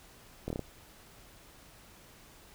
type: slowing click train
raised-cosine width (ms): 2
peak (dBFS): -21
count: 5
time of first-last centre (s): 0.48-0.593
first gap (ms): 23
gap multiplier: 1.14
effects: pink hiss -56 dBFS RMS until 2.54 s